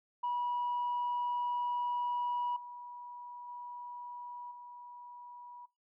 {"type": "tone with level steps", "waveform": "sine", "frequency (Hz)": 972, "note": "B5", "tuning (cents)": -28, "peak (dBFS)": [-30, -44, -42, -47], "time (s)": [0.23, 5.66], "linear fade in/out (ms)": 10, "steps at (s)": [2.56, 3.48, 4.51], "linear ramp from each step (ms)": 5, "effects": ["noise-tail reverb RT60 0.3 s tail -26 dB re dry", "tanh soft clip ceiling -28 dBFS"]}